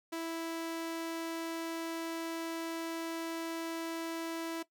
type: tone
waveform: sawtooth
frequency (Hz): 329.6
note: E4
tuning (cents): 0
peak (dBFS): -32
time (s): 0.12-4.63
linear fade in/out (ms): 10
effects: noise-tail reverb RT60 0.1 s tail -17 dB re dry